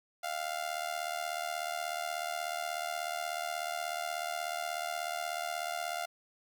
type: tone with amplitude modulation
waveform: sawtooth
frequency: 698.5 Hz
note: F5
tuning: in tune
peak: -27 dBFS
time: 0.23-6.06 s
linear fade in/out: 10 ms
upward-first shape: sine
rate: 76.5 Hz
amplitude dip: 80%
effects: none